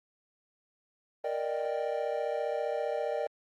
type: chord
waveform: triangle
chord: Eb major seventh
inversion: second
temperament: equal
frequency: 466.2 / 587.3 / 622.3 / 784 Hz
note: Bb4 / D5 / Eb5 / G5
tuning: 0 / 0 / 0 / 0 cents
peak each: -33 / -32 / -34 / -36 dBFS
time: 1.24-3.27 s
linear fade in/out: 5 ms
effects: Opus 24 kbps